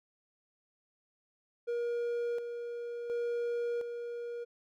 triangle tone with tremolo, 474.9 Hz, A#4, 32 cents sharp, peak -29 dBFS, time 1.67-4.45 s, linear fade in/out 20 ms, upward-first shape square, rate 0.7 Hz, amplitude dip 50%, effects none

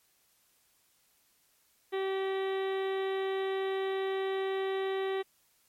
harmonic tone, 385.1 Hz, G4, 31 cents flat, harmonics 1 / 2 / 3 / 4 / 5 / 6 / 7 / 8 / 9 / 10, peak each -30 / -40 / -44 / -50 / -43 / -50 / -54 / -50 / -53 / -51 dBFS, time 1.92-5.23 s, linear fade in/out 20 ms, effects white hiss -69 dBFS RMS until 5.68 s + MP3 64 kbps

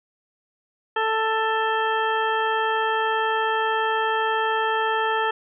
harmonic tone with a mistuned harmonic, 441.7 Hz, A4, 7 cents sharp, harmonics 1 / 2 / 3 / 4 / 6 / 7, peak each -26 / -24 / -27 / -27 / -35 / -34 dBFS, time 0.96-5.31 s, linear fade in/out 5 ms, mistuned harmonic 7, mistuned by +52 cents, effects none

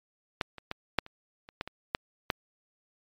clicks, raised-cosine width 0.3 ms, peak -11 / -27 / -17 / -7 / -30 / -30 / -16 / -23 / -10 / -9 dBFS, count 10, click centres 0.412 / 0.583 / 0.714 / 0.987 / 1.064 / 1.489 / 1.611 / 1.676 / 1.949 / 2.302 s, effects MP3 96 kbps

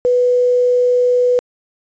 sine tone with quantisation, 493.9 Hz, B4, in tune, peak -10 dBFS, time 0.05-1.39 s, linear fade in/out 0 ms, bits 6, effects resampled to 16000 Hz

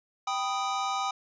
square chord, G augmented, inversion none, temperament equal, 784 / 987.8 / 1244.5 Hz, G5 / B5 / D#6, 0 / 0 / 0 cents, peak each -32 / -37 / -32 dBFS, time 0.27-1.11 s, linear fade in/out 5 ms, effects resampled to 16000 Hz + 10-bit

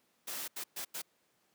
white noise bursts at uneven times, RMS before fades -40 dBFS, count 4, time 0.27-0.48 / 0.56-0.64 / 0.76-0.85 / 0.94-1.02 s, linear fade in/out 10 ms, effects pink hiss -73 dBFS RMS until 1.54 s + high-pass 200 Hz 12 dB/octave

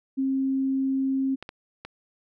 sine tone, 267.6 Hz, C4, 39 cents sharp, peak -22 dBFS, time 0.17-1.36 s, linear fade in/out 20 ms
clicks, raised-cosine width 0.3 ms, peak -21 dBFS, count 3, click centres 1.426 / 1.491 / 1.85 s
effects none

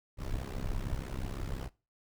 brown noise with amplitude modulation, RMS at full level -32 dBFS, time 0.17-1.7 s, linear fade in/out 50 ms, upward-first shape sine, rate 66 Hz, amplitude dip 90%, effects noise-tail reverb RT60 0.3 s tail -21 dB re dry

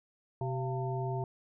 harmonic tone with a mistuned harmonic, 128.6 Hz, C3, 30 cents flat, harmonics 1 / 3 / 5 / 7, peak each -33 / -38 / -40 / -41 dBFS, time 0.41-1.24 s, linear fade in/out 2 ms, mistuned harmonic 5, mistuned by +110 cents, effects none

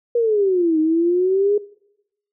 sine exponential two-way sweep, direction down then up, 483 to 310 to 419.1 Hz, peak -14 dBFS, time 0.15-1.58 s, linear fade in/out 5 ms, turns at 0.79 s, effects noise-tail reverb RT60 0.8 s tail -21 dB re dry

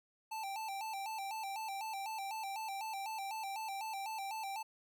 square tone with vibrato, 830.6 Hz, G#5, in tune, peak -40 dBFS, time 0.31-4.63 s, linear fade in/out 10 ms, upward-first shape square, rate 4 Hz, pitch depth 100 cents each way, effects none

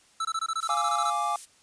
square tone bursts, 1318.5 Hz, E6, in tune, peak -27 dBFS, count 13, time 0.2-1.102 s, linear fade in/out 5 ms, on 50 ms, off 21 ms
violet noise, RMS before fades -36 dBFS, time 0.6-1.46 s, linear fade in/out 20 ms
triangle chord, D diminished, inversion first, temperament equal, 698.5 / 830.6 / 1174.7 Hz, F5 / Ab5 / D6, 0 / 0 / 0 cents, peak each -30 / -28 / -26 dBFS, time 0.69-1.36 s, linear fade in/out 2 ms
effects white hiss -60 dBFS RMS until 1.62 s + resampled to 22050 Hz

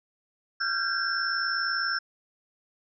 sine tone cluster, 1378 / 1546 / 1606 / 5350 Hz, F6 / G6 / G6 / E8, -24 / -24 / +41 / +25 cents, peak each -31 dBFS, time 0.6-1.99 s, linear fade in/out 10 ms, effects none

